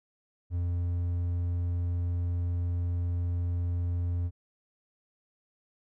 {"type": "tone", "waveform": "triangle", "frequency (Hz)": 87.3, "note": "F2", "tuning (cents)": 0, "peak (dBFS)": -25, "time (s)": [0.5, 4.31], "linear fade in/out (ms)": 50, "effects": []}